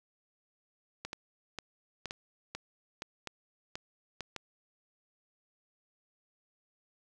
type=clicks; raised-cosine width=0.2 ms; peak=-21 dBFS; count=11; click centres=1.05 / 1.131 / 1.587 / 2.057 / 2.109 / 2.55 / 3.021 / 3.273 / 3.755 / 4.207 / 4.363 s; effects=none